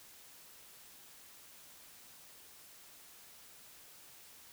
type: silence
effects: white hiss -57 dBFS RMS until 4.52 s